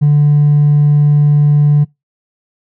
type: tone with hard clipping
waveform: sine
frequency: 146.9 Hz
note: D3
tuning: 1 cent sharp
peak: -6 dBFS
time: 0.01-1.85 s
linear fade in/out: 20 ms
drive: 1 dB
effects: noise-tail reverb RT60 0.2 s tail -25 dB re dry